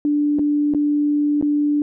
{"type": "tone with dropouts", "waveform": "sine", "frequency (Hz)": 293.7, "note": "D4", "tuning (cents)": 0, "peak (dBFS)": -15, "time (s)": [0.05, 1.82], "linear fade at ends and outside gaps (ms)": 1, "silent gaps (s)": [[0.387, 0.393], [0.738, 0.747], [1.413, 1.425]], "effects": []}